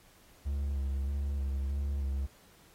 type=tone with vibrato; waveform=triangle; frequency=69.3 Hz; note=C#2; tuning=in tune; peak=-28 dBFS; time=0.45-2.27 s; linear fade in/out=20 ms; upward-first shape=square; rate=1.6 Hz; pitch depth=27 cents each way; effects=pink hiss -61 dBFS RMS until 2.74 s + AAC 48 kbps